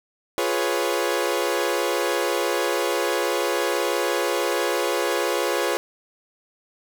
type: chord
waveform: sawtooth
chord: C# dominant seventh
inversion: first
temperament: equal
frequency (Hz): 349.2 / 415.3 / 493.9 / 554.4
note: E#4 / G#4 / B4 / C#5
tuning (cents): 0 / 0 / 0 / 0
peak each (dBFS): -23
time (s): 0.38-5.77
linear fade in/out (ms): 0
effects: none